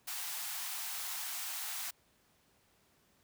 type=high-pass noise; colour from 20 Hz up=white; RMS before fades=-40 dBFS; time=0.07-1.91 s; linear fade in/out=10 ms; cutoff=680 Hz; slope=96 dB/octave; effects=pink hiss -70 dBFS RMS until 3.23 s + high-pass 60 Hz 12 dB/octave